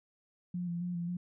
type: tone with vibrato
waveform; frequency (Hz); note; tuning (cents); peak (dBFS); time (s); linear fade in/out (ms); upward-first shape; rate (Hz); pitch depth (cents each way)
sine; 174.61; F3; 0; -33; 0.54-1.17; 5; square; 3.7; 28
effects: none